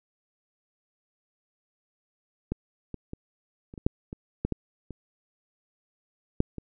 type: clicks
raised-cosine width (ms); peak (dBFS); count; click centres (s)
3; -15 / -22 / -23 / -30 / -27 / -8 / -23 / -13 / -14 / -25 / -8 / -23; 12; 2.52 / 2.943 / 3.134 / 3.739 / 3.778 / 3.865 / 4.129 / 4.45 / 4.523 / 4.907 / 6.404 / 6.583
effects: none